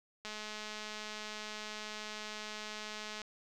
click train, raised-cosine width 0.2 ms, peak -26 dBFS, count 633, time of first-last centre 0.25-3.217 s, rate 213 Hz, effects none

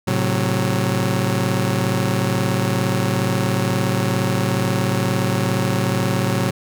sawtooth chord, F# diminished, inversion first, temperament just, 111 / 133.2 / 185 Hz, A2 / C3 / F#3, +16 / +31 / 0 cents, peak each -18 dBFS, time 0.07-6.51 s, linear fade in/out 10 ms, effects none

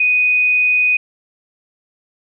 sine tone, 2489 Hz, D#7, in tune, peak -11 dBFS, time 0-0.97 s, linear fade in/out 5 ms, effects none

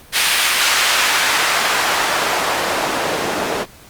white noise with band-pass filter sweep, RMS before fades -17 dBFS, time 0.12-3.66 s, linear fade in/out 50 ms, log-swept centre 2700 to 400 Hz, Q 0.78, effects pink hiss -43 dBFS RMS until 3.89 s + Opus 48 kbps

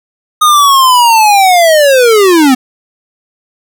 square linear sweep, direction down, 1244.5 to 246.9 Hz, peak -4 dBFS, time 0.41-2.55 s, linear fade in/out 10 ms, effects none

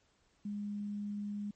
sine tone with quantisation, 205.6 Hz, G#3, 17 cents flat, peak -36 dBFS, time 0.45-1.51 s, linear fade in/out 5 ms, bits 11, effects pink hiss -72 dBFS RMS until 1.55 s + MP3 32 kbps

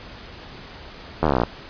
slowing click train, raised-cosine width 1 ms, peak -4 dBFS, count 15, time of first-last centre 1.23-1.435 s, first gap 12 ms, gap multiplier 1.03, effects pink hiss -40 dBFS RMS until 1.69 s + resampled to 11025 Hz

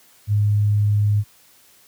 sine tone, 103.83 Hz, G#2, in tune, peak -14 dBFS, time 0.27-1.24 s, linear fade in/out 50 ms, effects white hiss -53 dBFS RMS until 1.87 s + high-pass 60 Hz 12 dB/octave

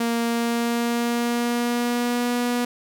sawtooth tone with pitch glide, 233.1 to 242.7 Hz, A#3 to B3, 0 to -30 cents, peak -17 dBFS, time 0-2.65 s, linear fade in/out 5 ms, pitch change +70 cents, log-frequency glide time 0.23-2.33 s, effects none

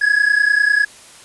triangle tone pair together, 1661.2 / 1691.2 Hz, G#6 / G#6, 0 / +31 cents, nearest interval unison, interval 31 cents, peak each -13 dBFS, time 0.01-0.85 s, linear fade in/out 10 ms, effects white hiss -42 dBFS RMS until 1.24 s + resampled to 24000 Hz

